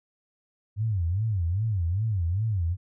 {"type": "tone with vibrato", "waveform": "sine", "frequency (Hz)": 96.8, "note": "G2", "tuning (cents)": -21, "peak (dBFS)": -23, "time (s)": [0.76, 2.77], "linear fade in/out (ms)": 50, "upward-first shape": "sine", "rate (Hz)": 2.5, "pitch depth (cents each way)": 270, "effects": []}